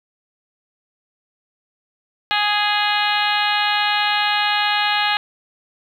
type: harmonic tone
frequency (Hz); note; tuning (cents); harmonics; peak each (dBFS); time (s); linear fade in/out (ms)
415.3; G#4; 0; 2 / 3 / 4 / 5 / 6 / 7 / 8 / 9 / 10; -21 / -26 / -23 / -27 / -26 / -25 / -28 / -27 / -29; 2.31-5.17; 0
effects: 8-bit